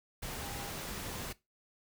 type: tone in noise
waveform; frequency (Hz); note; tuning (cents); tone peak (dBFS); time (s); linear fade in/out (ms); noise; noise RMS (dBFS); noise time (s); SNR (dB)
sine; 804; G5; +44; -48; 0.41-0.7; 10; pink; -41; 0.22-1.33; -10
effects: noise-tail reverb RT60 0.2 s tail -18 dB re dry

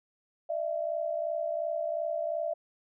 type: tone pair together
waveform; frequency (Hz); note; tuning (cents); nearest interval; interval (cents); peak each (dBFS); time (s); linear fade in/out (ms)
sine; 606.2 / 669; D#5 / E5; -45 / +25; major second; 170; -33 / -31; 0.49-2.54; 10
effects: none

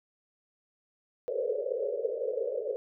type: band-pass noise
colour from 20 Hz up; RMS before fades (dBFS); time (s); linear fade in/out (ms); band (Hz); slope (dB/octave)
pink; -32; 1.28-2.76; 0; 420 to 570; 96
effects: none

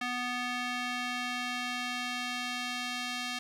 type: tone with band-pass filter sweep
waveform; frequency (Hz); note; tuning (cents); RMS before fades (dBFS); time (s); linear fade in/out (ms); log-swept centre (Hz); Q
square; 246.9; B3; 0; -35; 0.01-3.39; 5; 2100 to 3400; 1
effects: none

